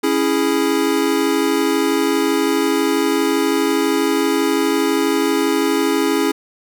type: chord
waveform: square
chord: C# minor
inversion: none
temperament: equal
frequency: 277.2 / 329.6 / 415.3 Hz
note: C#4 / E4 / G#4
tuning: 0 / 0 / 0 cents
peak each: -20 dBFS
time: 0.03-6.32 s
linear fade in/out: 10 ms
effects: none